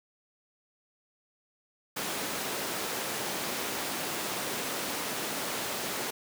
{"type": "high-pass noise", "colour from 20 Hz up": "pink", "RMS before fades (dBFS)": -34, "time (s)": [1.96, 6.11], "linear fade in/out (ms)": 10, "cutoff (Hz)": 260, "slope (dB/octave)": 12, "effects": []}